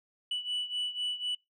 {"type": "beating tone pair", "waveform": "sine", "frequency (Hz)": [2960, 2964], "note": ["F#7", "F#7"], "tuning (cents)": [0, 2], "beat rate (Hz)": 4, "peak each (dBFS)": [-31, -34], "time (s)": [0.31, 1.35], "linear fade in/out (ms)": 5, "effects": ["noise-tail reverb RT60 0.2 s tail -26 dB re dry", "tanh soft clip ceiling -28 dBFS"]}